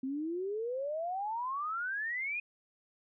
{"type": "exponential sweep", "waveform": "sine", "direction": "up", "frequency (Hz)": [257, 2503], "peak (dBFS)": -33, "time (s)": [0.03, 2.4], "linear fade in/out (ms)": 5, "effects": []}